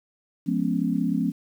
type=chord; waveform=sine; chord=C# dominant seventh; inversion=first; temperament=equal with one note detuned; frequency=174.61 / 210.6 / 246.9 / 277.2 Hz; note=E#3 / G#3 / B3 / C#4; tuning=0 / +24 / 0 / 0 cents; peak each=-27 dBFS; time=0.46-1.32 s; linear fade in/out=20 ms; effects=9-bit